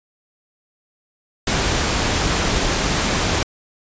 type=noise; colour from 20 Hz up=pink; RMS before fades=-19 dBFS; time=1.47-3.43 s; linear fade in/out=2 ms; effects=resampled to 16000 Hz